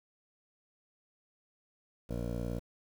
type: tone with low-pass filter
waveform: 15% pulse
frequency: 59 Hz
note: A#1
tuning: 22 cents sharp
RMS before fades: -36 dBFS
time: 2.09-2.6 s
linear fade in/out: 20 ms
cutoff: 480 Hz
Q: 2.7
effects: 9-bit